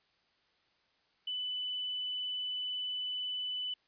sine tone, 2994 Hz, F#7, 20 cents sharp, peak -34 dBFS, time 1.27-3.74 s, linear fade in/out 5 ms, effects white hiss -72 dBFS RMS until 3.87 s + resampled to 11025 Hz

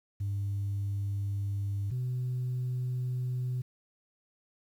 sine tone pair in turn, 100 / 125.95 Hz, G2 / B2, +35 / +34 cents, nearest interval major third, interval 399 cents, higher second, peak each -28 dBFS, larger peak neither, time 0.2-1.91 / 1.91-3.62 s, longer neither, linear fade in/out 10 ms, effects tanh soft clip ceiling -27 dBFS + 10-bit

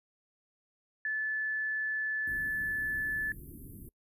sine tone, 1737 Hz, A6, 23 cents flat, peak -30 dBFS, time 1.05-3.32 s, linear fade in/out 2 ms
pink band-stop noise, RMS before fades -47 dBFS, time 2.27-3.89 s, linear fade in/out 2 ms, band 370 to 11000 Hz, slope 48 dB/octave
effects noise-tail reverb RT60 0.1 s tail -25 dB re dry + resampled to 32000 Hz

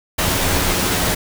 pink noise with comb filter, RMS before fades -18 dBFS, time 0.18-1.15 s, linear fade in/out 10 ms, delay 11 ms, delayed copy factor +0.5, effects none

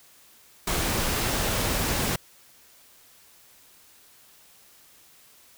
pink noise, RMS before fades -26 dBFS, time 0.67-2.16 s, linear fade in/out 5 ms, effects white hiss -55 dBFS RMS until 5.57 s

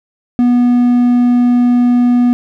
triangle tone, 244 Hz, B3, 21 cents flat, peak -5 dBFS, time 0.39-2.33 s, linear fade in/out 0 ms, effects none

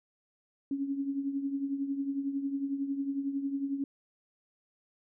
sine tone with tremolo, 277 Hz, C#4, 1 cent flat, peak -27 dBFS, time 0.71-3.84 s, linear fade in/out 2 ms, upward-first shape triangle, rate 11 Hz, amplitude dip 70%, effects none

